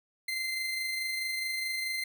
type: tone with amplitude modulation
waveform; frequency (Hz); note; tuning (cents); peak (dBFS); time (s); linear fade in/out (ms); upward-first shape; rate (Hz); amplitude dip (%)
30% pulse; 2078; C7; -12; -27; 0.28-2.04; 5; sine; 24.7; 30
effects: none